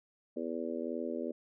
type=harmonic tone; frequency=82.41 Hz; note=E2; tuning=in tune; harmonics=3 / 4 / 5 / 6 / 7; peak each=-39 / -40 / -41 / -42 / -42 dBFS; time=0.36-1.32 s; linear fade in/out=10 ms; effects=none